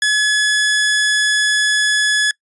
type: tone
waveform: sawtooth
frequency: 1701 Hz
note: G#6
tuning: 41 cents sharp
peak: -9 dBFS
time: 0.02-2.31 s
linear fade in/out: 2 ms
effects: noise-tail reverb RT60 0.1 s tail -25 dB re dry + resampled to 24000 Hz